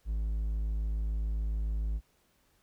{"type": "tone", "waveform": "triangle", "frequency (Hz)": 53.5, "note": "A1", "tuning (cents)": -48, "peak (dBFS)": -27, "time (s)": [0.05, 2.01], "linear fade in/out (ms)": 50, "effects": ["pink hiss -70 dBFS RMS until 2.62 s"]}